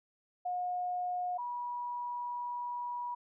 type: tone pair in turn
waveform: sine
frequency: 720 / 969.7 Hz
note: F#5 / B5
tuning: -47 / -32 cents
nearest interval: perfect fourth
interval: 515 cents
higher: second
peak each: -32 / -35 dBFS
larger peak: first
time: 0.45-1.38 / 1.38-3.15 s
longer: second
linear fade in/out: 10 ms
effects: none